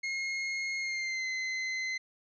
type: tone with pitch glide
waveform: 40% pulse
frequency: 2151 to 2053 Hz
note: C7 to C7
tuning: +47 to -33 cents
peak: -31 dBFS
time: 0.03-1.98 s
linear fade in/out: 10 ms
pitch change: -80 cents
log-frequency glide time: 0.79-1.27 s
effects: resampled to 16000 Hz